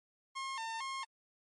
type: tone with vibrato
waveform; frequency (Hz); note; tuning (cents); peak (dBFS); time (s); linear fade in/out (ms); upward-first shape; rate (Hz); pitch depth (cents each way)
sawtooth; 984; B5; -7; -34; 0.35-1.05; 20; square; 2.2; 150
effects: low-pass 8000 Hz 12 dB/octave + MP3 48 kbps